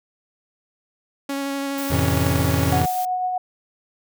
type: tone with vibrato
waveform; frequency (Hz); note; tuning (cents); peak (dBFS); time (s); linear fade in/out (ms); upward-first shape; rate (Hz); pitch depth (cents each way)
sawtooth; 277.2; C#4; 0; -20; 1.29-2.81; 5; square; 12; 9
type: noise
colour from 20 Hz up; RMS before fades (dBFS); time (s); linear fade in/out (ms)
blue; -33; 1.78-3.05; 0
type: chord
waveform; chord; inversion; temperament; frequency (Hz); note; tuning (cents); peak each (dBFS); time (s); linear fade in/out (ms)
square; F major seventh; none; just; 87.31 / 109.13 / 130.96 / 163.7; F2 / A2 / C3 / E3; 0 / -14 / +2 / -12; -23 / -27 / -25 / -26; 1.9-2.86; 10
type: tone with tremolo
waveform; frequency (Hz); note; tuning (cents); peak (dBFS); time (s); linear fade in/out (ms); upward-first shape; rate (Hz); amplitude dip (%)
sine; 734; F#5; -14; -19; 2.72-3.38; 5; triangle; 8; 35
effects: none